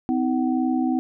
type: tone cluster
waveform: sine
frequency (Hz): 255.7 / 318.2 / 752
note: C4 / D#4 / F#5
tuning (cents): -40 / +39 / +28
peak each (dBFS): -21 / -24 / -30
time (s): 0.09-0.99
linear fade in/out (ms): 0
effects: none